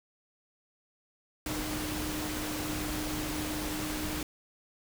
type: tone in noise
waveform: sine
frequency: 304.9 Hz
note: D#4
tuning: 35 cents flat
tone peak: -36 dBFS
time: 1.46-4.23 s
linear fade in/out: 2 ms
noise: pink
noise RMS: -36 dBFS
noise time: 1.46-4.23 s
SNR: -3 dB
effects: none